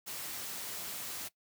white noise, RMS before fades -41 dBFS, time 0.06-1.29 s, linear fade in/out 20 ms, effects noise-tail reverb RT60 0.1 s tail -19 dB re dry + high-pass 80 Hz 12 dB/octave

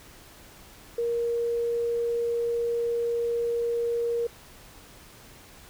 sine tone, 470 Hz, A#4, 14 cents sharp, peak -24 dBFS, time 0.98-4.27 s, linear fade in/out 5 ms, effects pink hiss -50 dBFS RMS until 5.69 s

